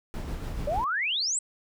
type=noise with tremolo; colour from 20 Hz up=brown; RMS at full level=-32 dBFS; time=0.14-0.84 s; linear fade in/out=0 ms; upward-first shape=triangle; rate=6.9 Hz; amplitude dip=35%
type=exponential sweep; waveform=sine; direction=up; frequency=554.4 to 8350 Hz; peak=-25 dBFS; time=0.67-1.39 s; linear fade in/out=5 ms
effects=none